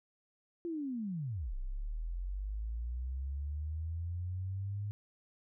sine linear two-way sweep, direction down then up, 349.2 to 30.15 to 104.1 Hz, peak -35 dBFS, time 0.65-4.91 s, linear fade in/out 0 ms, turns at 1.55 s, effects none

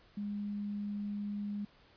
sine tone, 205.1 Hz, G#3, 21 cents flat, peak -35 dBFS, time 0.17-1.65 s, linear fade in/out 5 ms, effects pink hiss -63 dBFS RMS until 1.96 s + resampled to 11025 Hz

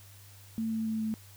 sine tone with pitch steps, 223.5 / 222 / 220.4 / 218.9 Hz, A3 / A3 / A3 / A3, +27 / +16 / +3 / -9 cents, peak -29 dBFS, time 0.58-1.14 s, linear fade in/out 0 ms, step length 140 ms, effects added 99 Hz sine -52 dBFS peak until 1.36 s + white hiss -56 dBFS RMS until 1.36 s

